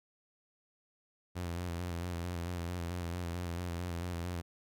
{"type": "tone with vibrato", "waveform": "sawtooth", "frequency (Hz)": 87, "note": "F2", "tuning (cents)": -6, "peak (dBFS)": -32, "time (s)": [1.35, 4.42], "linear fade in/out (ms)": 20, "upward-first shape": "square", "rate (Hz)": 4.5, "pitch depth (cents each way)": 39, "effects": []}